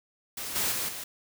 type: noise with level steps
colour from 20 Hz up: white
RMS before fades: -36 / -28 / -31 / -38 dBFS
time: 0.37-1.04 s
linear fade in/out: 5 ms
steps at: 0.55 / 0.71 / 0.88 s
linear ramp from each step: 10 ms
effects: none